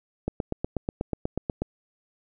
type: click train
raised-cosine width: 2 ms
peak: -13 dBFS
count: 12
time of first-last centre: 0.28-1.62 s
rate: 8.21 Hz
effects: none